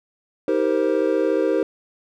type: chord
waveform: triangle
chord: C minor seventh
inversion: first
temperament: equal with one note detuned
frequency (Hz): 318 / 392 / 466.2 / 523.3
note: Eb4 / G4 / Bb4 / C5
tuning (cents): +38 / 0 / 0 / 0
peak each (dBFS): -21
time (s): 0.48-1.63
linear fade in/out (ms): 2
effects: none